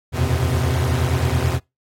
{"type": "tone cluster", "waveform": "45% pulse", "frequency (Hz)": [79.9, 88.8, 121.2, 130.9], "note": ["D#2", "F2", "B2", "C3"], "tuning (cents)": [47, 29, -32, 1], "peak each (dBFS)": -23, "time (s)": [0.12, 1.6], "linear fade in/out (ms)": 50, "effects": ["noise-tail reverb RT60 0.2 s tail -24 dB re dry", "AAC 48 kbps"]}